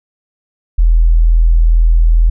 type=tone; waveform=sine; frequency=41.14 Hz; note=E1; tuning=3 cents flat; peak=-5 dBFS; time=0.78-2.3 s; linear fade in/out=10 ms; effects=none